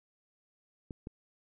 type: clicks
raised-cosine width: 3 ms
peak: -28 dBFS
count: 2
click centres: 0.908 / 1.071 s
effects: none